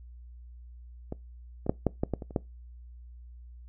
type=clicks; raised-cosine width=2 ms; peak=-21 / -21 / -10 / -10 / -13 / -15 / -25 / -30 / -12 dBFS; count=9; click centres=1.124 / 1.665 / 1.695 / 1.867 / 2.035 / 2.137 / 2.222 / 2.308 / 2.362 s; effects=noise-tail reverb RT60 0.2 s tail -22 dB re dry + added 60 Hz sine -45 dBFS peak until 3.68 s